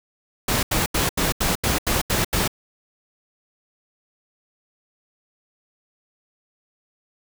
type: noise bursts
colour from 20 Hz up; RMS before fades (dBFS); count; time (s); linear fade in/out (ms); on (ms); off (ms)
pink; -21; 9; 0.48-2.478; 5; 150; 81
effects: none